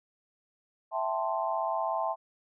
sine chord, A minor seventh, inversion second, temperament equal, 659.3 / 784 / 880 / 1046.5 Hz, E5 / G5 / A5 / C6, 0 / 0 / 0 / 0 cents, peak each -32 / -35 / -33 / -34 dBFS, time 0.91-2.16 s, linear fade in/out 50 ms, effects none

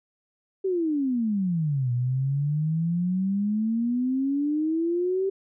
sine exponential two-way sweep, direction down then up, 392 to 120.4 to 392 Hz, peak -22 dBFS, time 0.64-5.3 s, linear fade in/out 10 ms, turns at 1.92 s, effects none

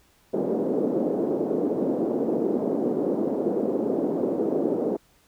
white band-pass noise, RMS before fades -25 dBFS, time 0.33-4.97 s, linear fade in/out 10 ms, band 220 to 470 Hz, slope 24 dB/octave, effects pink hiss -61 dBFS RMS until 5.27 s

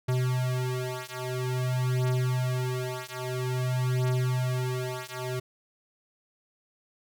square beating tone pair, 126.6 / 127.1 Hz, B2 / C3, +43 / -50 cents, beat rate 0.5 Hz, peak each -30 dBFS, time 0.08-5.4 s, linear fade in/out 10 ms, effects none

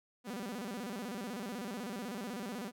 sawtooth tone with vibrato, 220 Hz, A3, in tune, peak -35 dBFS, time 0.24-2.72 s, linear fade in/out 50 ms, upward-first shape square, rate 16 Hz, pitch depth 200 cents each way, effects none

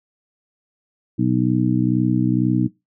harmonic tone, 62.1 Hz, B1, 10 cents sharp, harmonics 2 / 3 / 4 / 5, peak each -21 / -21 / -21 / -21 dBFS, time 1.18-2.68 s, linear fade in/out 20 ms, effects noise-tail reverb RT60 0.2 s tail -20 dB re dry

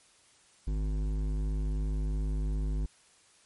sine tone with hard clipping, 51.4 Hz, G#1, 17 cents flat, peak -30 dBFS, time 0.67-2.86 s, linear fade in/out 5 ms, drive 12 dB, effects white hiss -62 dBFS RMS until 3.45 s + MP3 48 kbps

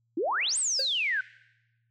sine exponential two-way sweep, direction up then down, 293.7 to 8870 to 1477 Hz, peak -25 dBFS, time 0.17-1.21 s, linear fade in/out 5 ms, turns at 0.58 s
square tone with exponential decay, 534 Hz, C5, 35 cents sharp, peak -31 dBFS, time 0.79-0.9 s, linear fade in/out 5 ms, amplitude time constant 22 ms
effects noise-tail reverb RT60 1.0 s tail -20 dB re dry + added 116 Hz sine -70 dBFS peak until 1.9 s

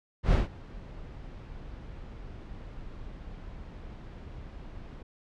brown noise with ADSR envelope, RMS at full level -20 dBFS, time 0.23-5.03 s, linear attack 95 ms, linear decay 150 ms, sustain -23 dB, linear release 10 ms, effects low-pass 4000 Hz 12 dB/octave

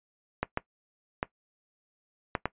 clicks, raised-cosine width 0.5 ms, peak -12 dBFS, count 5, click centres 0.43 / 0.574 / 1.229 / 2.352 / 2.456 s, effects noise-tail reverb RT60 0.1 s tail -19 dB re dry + resampled to 8000 Hz

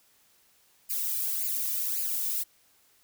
violet noise with flanger, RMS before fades -30 dBFS, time 0.89-2.44 s, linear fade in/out 20 ms, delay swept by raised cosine 0.42 to 1.72 ms, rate 1.8 Hz, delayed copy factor +0.75, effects white hiss -64 dBFS RMS until 3.03 s

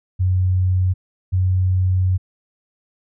sine tone pair in turn, 92.2 / 92.55 Hz, F#2 / F#2, -6 / +1 cents, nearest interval unison, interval 7 cents, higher second, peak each -14 dBFS, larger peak neither, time 0.19-0.94 / 1.32-2.18 s, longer second, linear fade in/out 20 ms, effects none

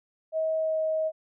sine tone with pitch glide, 637 to 632.2 Hz, D#5 to D#5, +41 to +27 cents, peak -24 dBFS, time 0.32-1.12 s, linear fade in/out 50 ms, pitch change -14 cents, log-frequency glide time 0.58-0.79 s, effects none

